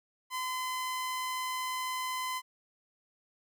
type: tone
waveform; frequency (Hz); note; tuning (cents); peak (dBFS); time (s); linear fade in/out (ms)
sawtooth; 1022; C6; -41; -29; 0.3-2.42; 50
effects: none